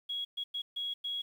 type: tone bursts at uneven times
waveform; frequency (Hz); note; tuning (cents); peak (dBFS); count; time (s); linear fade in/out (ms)
sine; 3322; G#7; 0; -33; 5; 0.09-0.25 / 0.37-0.44 / 0.54-0.62 / 0.76-0.94 / 1.04-1.22; 10
effects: 10-bit